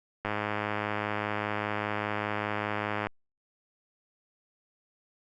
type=click train; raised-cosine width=0.5 ms; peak=-15 dBFS; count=297; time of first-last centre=0.25-3.069 s; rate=105 Hz; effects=Opus 48 kbps